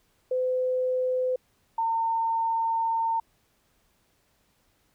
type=tone pair in turn; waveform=sine; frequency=509 / 908.6 Hz; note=C5 / A#5; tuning=-48 / -45 cents; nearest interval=minor seventh; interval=1003 cents; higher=second; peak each=-23 dBFS; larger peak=neither; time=0.31-1.36 / 1.78-3.2 s; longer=second; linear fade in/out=5 ms; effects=pink hiss -68 dBFS RMS until 4.94 s